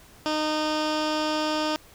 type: tone with low-pass filter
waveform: 15% pulse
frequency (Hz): 307.4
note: D#4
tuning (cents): -21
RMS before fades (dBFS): -26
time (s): 0.26-1.76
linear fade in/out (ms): 0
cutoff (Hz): 5000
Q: 1.9
effects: pink hiss -52 dBFS RMS until 1.94 s